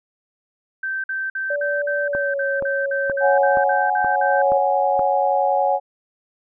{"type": "tone bursts", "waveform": "sine", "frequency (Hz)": 1555, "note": "G6", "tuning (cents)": -14, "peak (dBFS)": -22, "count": 14, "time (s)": [0.83, 4.42], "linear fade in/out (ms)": 5, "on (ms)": 210, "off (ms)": 50}
{"type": "tone with pitch glide", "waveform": "sine", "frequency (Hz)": [578, 553.8], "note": ["D5", "C#5"], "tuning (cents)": [-28, -2], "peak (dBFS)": -21, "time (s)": [1.5, 4.58], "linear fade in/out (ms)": 5, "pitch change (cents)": -74, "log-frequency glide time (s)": [2.03, 2.42]}
{"type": "click train", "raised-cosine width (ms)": 1, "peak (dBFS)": -15, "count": 7, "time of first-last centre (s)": [2.15, 4.994], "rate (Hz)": 2.11}
{"type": "chord", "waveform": "sine", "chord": "C# suspended fourth", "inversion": "none", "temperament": "equal", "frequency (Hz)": [554.4, 740, 830.6], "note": ["C#5", "F#5", "G#5"], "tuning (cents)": [0, 0, 0], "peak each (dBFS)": -20, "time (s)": [3.2, 5.8], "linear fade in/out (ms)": 50}
{"effects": []}